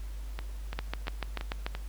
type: two click trains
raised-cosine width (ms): 0.3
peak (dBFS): -21 / -16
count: 5 / 7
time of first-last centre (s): 0.39-1.751 / 0.79-1.665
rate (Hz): 2.94 / 6.86
effects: added 50 Hz sine -36 dBFS peak until 1.88 s + pink hiss -55 dBFS RMS until 1.88 s